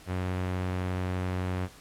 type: tone with low-pass filter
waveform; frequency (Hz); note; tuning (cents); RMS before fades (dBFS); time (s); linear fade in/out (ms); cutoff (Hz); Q
sawtooth; 91.7; F#2; -15; -31; 0.06-1.69; 50; 2500; 0.92
effects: pink hiss -52 dBFS RMS until 1.8 s + low-pass 12000 Hz 12 dB/octave